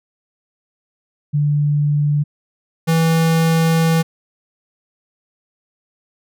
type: tone pair in turn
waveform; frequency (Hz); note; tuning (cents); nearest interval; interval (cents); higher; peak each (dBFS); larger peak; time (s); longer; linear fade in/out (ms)
sine / square; 146.83 / 163.47; D3 / E3; 0 / -14; major second; 186; second; -13; neither; 1.33-2.24 / 2.87-4.03; second; 20
effects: none